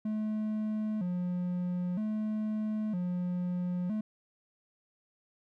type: tone with vibrato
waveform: triangle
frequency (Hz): 196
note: G3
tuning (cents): 0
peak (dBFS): -28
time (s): 0.05-4.01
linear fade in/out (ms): 5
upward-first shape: square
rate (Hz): 0.52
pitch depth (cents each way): 160
effects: none